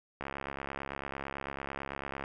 click train, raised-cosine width 0.5 ms, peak -22 dBFS, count 141, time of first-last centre 0.21-2.239 s, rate 69 Hz, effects none

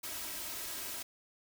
white noise with comb filter, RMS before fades -41 dBFS, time 0.03-1.03 s, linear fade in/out 10 ms, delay 3.1 ms, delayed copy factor +0.55, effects none

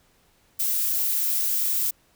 violet noise, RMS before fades -24 dBFS, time 0.59-1.91 s, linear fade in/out 10 ms, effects pink hiss -62 dBFS RMS until 2.15 s

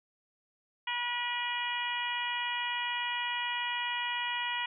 harmonic tone with a mistuned harmonic, 483.5 Hz, B4, 37 cents flat, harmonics 2 / 3 / 4 / 5 / 6 / 7, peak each -36 / -43 / -36 / -39 / -37 / -43 dBFS, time 0.87-4.66 s, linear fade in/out 5 ms, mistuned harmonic 7, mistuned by -41 cents, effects none

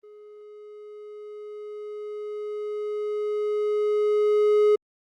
triangle tone with level ramp, 420 Hz, G#4, 19 cents sharp, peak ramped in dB -43 to -13 dBFS, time 0.03-4.76 s, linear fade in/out 10 ms, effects Opus 32 kbps

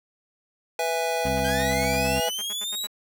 square chord, E major, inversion second, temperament just, 494.4 / 659.3 / 824.1 Hz, B4 / E5 / G#5, +2 / 0 / -14 cents, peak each -29 dBFS, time 0.79-2.29 s, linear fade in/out 2 ms
harmonic tone, 65.9 Hz, C2, 13 cents sharp, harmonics 1 / 2 / 3 / 4, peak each -32 / -32 / -32 / -32 dBFS, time 1.24-2.21 s, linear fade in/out 20 ms
5% pulse tone bursts, 207.6 Hz, G#3, in tune, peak -28 dBFS, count 15, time 1.25-2.872 s, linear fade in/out 10 ms, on 40 ms, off 73 ms
sawtooth linear sweep, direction up, 1539 to 3942 Hz, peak -25 dBFS, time 1.44-2.87 s, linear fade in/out 10 ms
effects none

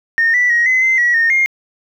sine tone with pitch steps, 1833 / 1968 / 1889 / 2036 / 2070 / 1925 / 1836 / 2126 Hz, A#6 / B6 / A#6 / C7 / C7 / B6 / A#6 / C7, -30 / -7 / +22 / -48 / -19 / -45 / -27 / +27 cents, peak -9 dBFS, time 0.18-1.46 s, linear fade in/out 0 ms, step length 160 ms, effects tanh soft clip ceiling -6 dBFS + 8-bit

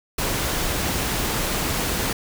pink noise, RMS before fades -24 dBFS, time 0.18-2.13 s, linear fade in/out 5 ms, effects none

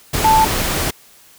sine tone in noise, 880 Hz, A5, in tune, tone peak -9 dBFS, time 0.24-0.45 s, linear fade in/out 10 ms, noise pink, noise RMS -19 dBFS, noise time 0.13-0.91 s, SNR +7 dB, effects white hiss -47 dBFS RMS until 1.38 s

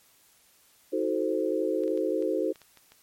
sine chord, D# diminished seventh, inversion none, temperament equal with one note detuned, 316.9 / 370 / 440 / 523.3 Hz, D#4 / F#4 / A4 / C5, +32 / 0 / 0 / 0 cents, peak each -30 dBFS, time 0.92-2.53 s, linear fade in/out 20 ms
clicks, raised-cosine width 0.2 ms, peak -33 dBFS, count 8, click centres 1.836 / 1.879 / 1.975 / 2.224 / 2.558 / 2.617 / 2.773 / 2.92 s
effects white hiss -61 dBFS RMS until 3.02 s + MP3 64 kbps

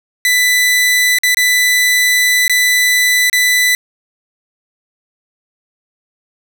sawtooth tone with dropouts, 1990 Hz, B6, 13 cents sharp, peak -6 dBFS, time 0.25-3.75 s, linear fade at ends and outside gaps 1 ms, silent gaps 1.186-1.234 / 1.346-1.37 / 2.48-2.496 / 3.298-3.329 s, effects none

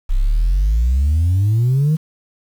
sine exponential sweep, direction up, 30.48 to 161.9 Hz, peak -10 dBFS, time 0.09-1.97 s, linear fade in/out 20 ms, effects tanh soft clip ceiling -10 dBFS + 7-bit

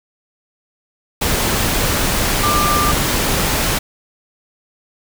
sine tone in noise, 1189 Hz, D6, 21 cents sharp, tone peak -16 dBFS, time 2.43-2.92 s, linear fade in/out 10 ms, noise pink, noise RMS -17 dBFS, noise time 1.21-3.79 s, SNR -2 dB, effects none

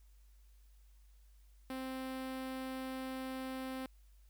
sawtooth tone with notch filter, 261.6 Hz, C4, in tune, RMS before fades -42 dBFS, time 1.7-3.86 s, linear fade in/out 2 ms, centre 6600 Hz, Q 1.5, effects added 50 Hz sine -59 dBFS peak until 4.29 s + white hiss -75 dBFS RMS until 4.29 s

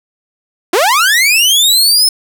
sawtooth linear sweep, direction up, 313.4 to 5274 Hz, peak -4 dBFS, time 0.73-2.09 s, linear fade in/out 5 ms, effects none

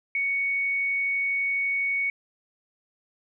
sine tone, 2227 Hz, C#7, 7 cents sharp, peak -23 dBFS, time 0.15-2.1 s, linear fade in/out 2 ms, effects none

